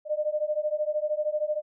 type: beating tone pair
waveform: sine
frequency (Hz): 599 / 612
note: D5 / D#5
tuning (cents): +34 / -29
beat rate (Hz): 13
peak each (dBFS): -28 / -28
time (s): 0.05-1.62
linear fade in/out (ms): 50
effects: none